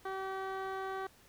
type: tone with low-pass filter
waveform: 15% pulse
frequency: 383.3 Hz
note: G4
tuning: 39 cents flat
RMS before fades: -39 dBFS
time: 0.05-1.07 s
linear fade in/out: 5 ms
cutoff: 2100 Hz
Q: 0.73
effects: pink hiss -62 dBFS RMS until 1.28 s